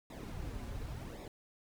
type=noise with flanger; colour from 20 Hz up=brown; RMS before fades=-43 dBFS; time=0.1-1.28 s; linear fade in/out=2 ms; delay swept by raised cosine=0.66 to 6.46 ms; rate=0.9 Hz; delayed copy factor=-0.75; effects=none